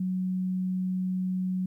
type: tone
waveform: sine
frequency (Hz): 185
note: F#3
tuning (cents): 0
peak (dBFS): -26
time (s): 0-1.66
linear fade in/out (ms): 5
effects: 11-bit